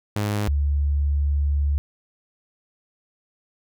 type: tone pair in turn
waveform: sawtooth / sine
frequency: 103.83 / 71.78 Hz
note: G#2 / D2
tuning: 0 / -39 cents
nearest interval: tritone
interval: 639 cents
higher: first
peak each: -18 dBFS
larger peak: neither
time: 0.16-0.48 / 0.48-1.78 s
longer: second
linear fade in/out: 0 ms
effects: none